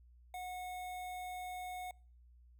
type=tone with notch filter; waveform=square; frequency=730 Hz; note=F#5; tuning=24 cents flat; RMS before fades=-44 dBFS; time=0.34-1.91 s; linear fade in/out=2 ms; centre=5200 Hz; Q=1.9; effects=noise-tail reverb RT60 0.5 s tail -26 dB re dry + added 60 Hz sine -59 dBFS peak until 2.59 s